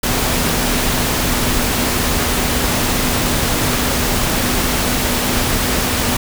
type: tone in noise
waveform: sine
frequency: 246.9 Hz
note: B3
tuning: in tune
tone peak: -25 dBFS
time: 0.03-6.17 s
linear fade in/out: 5 ms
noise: pink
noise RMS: -17 dBFS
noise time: 0.03-6.17 s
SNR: -11 dB
effects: none